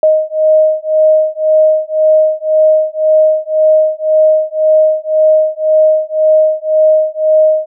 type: beating tone pair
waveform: sine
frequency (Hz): 622.3 / 624.2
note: D#5 / D#5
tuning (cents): 0 / +5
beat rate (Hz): 1.9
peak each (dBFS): -10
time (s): 0.03-7.66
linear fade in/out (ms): 2
effects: none